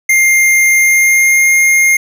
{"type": "tone with pitch glide", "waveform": "square", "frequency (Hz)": [2111, 2127], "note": ["C7", "C7"], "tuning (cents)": [15, 28], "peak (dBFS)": -7, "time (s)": [0.09, 1.97], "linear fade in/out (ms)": 5, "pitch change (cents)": 13, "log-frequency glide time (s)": [0.77, 1.51], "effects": []}